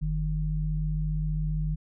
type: tone pair together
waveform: sine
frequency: 46.53 / 154.8 Hz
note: F#1 / D#3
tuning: +10 / -9 cents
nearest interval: octave + major sixth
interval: 2081 cents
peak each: -28 dBFS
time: 0.01-1.76 s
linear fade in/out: 20 ms
effects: none